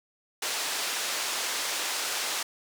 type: band-pass noise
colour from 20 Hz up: white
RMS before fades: -31 dBFS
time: 0.42-2.43 s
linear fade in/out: 5 ms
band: 440 to 7000 Hz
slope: 12 dB/octave
effects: none